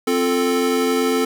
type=chord; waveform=square; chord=F major; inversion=second; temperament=equal; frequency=261.6 / 349.2 / 440 Hz; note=C4 / F4 / A4; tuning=0 / 0 / 0 cents; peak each=-21 / -26 / -20 dBFS; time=0.07-1.25 s; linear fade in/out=5 ms; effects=none